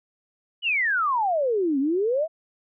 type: exponential two-way sweep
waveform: sine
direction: down then up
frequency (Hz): 3023 to 262.1 to 672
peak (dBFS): -20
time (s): 0.62-2.28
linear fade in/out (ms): 50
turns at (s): 1.79
effects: none